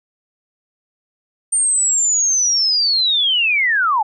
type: linear sweep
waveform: sine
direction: down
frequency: 8870 to 800 Hz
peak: -13 dBFS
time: 1.52-4.03 s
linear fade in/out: 10 ms
effects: none